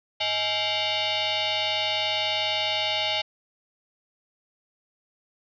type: tone with frequency modulation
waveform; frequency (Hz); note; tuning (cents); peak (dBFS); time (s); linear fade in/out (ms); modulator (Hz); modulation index
sine; 104.3; G#2; +8; -23; 0.2-3.22; 10; 734; 5.4
effects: none